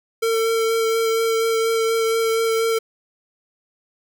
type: tone with vibrato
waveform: square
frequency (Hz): 451.9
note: A4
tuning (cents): +46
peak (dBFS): -18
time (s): 0.22-2.79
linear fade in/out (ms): 10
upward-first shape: sine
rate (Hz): 4.2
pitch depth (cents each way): 13
effects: none